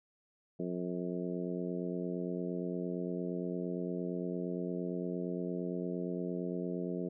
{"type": "harmonic tone with a mistuned harmonic", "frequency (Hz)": 88.7, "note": "F2", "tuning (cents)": 27, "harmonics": [2, 3, 4, 5, 6, 7], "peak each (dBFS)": [-38, -41, -40, -42, -48, -47], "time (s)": [0.59, 7.09], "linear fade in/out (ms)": 10, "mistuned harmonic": 7, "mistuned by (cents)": 51, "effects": []}